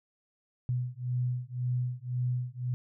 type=beating tone pair; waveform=sine; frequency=123.47 / 125.37 Hz; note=B2 / B2; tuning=0 / +26 cents; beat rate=1.9 Hz; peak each=-32 / -32 dBFS; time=0.69-2.74 s; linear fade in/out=0 ms; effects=none